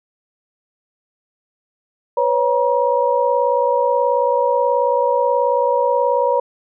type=tone cluster; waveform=sine; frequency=495.5 / 554 / 953 Hz; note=B4 / C#5 / A#5; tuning=+6 / -1 / +38 cents; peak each=-18 dBFS; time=2.17-6.4 s; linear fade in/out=5 ms; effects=none